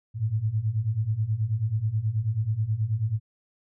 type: beating tone pair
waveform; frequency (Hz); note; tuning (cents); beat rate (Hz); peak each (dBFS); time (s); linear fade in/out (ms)
sine; 103.83 / 113.13; G#2 / A2; 0 / +49; 9.3; -28 / -25; 0.14-3.2; 50
effects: none